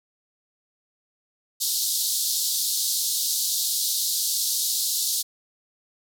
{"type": "band-pass noise", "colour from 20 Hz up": "pink", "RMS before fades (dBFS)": -25, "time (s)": [1.6, 5.23], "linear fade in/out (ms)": 20, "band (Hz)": [3800, 16000], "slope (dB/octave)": 48, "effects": []}